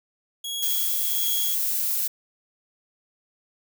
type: tone with tremolo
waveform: sawtooth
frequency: 3322 Hz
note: G#7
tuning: in tune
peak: -24 dBFS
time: 0.44-1.55 s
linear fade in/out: 5 ms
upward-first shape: sine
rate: 1.4 Hz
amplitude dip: 70%
type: noise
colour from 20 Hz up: violet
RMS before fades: -25 dBFS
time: 0.62-2.08 s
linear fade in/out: 10 ms
effects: none